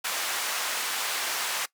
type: band-pass noise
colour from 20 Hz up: pink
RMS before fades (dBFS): -30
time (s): 0.04-1.66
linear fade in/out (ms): 10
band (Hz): 970 to 14000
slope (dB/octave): 12
effects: noise-tail reverb RT60 0.1 s tail -20 dB re dry